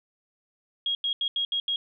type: tone bursts at uneven times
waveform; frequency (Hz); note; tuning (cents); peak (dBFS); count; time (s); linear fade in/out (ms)
sine; 3280; G#7; -22; -24; 6; 0.86-0.95 / 1.04-1.13 / 1.21-1.28 / 1.36-1.45 / 1.52-1.6 / 1.68-1.76; 2
effects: none